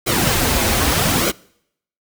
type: noise with flanger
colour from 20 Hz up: pink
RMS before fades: -17 dBFS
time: 0.06-1.32 s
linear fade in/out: 20 ms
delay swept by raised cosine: 1.1 to 6.9 ms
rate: 0.82 Hz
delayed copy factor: -0.7
effects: noise-tail reverb RT60 0.7 s tail -24 dB re dry